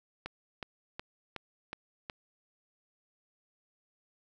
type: click train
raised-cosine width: 0.3 ms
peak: -22 dBFS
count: 6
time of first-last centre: 0.26-2.098 s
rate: 2.72 Hz
effects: none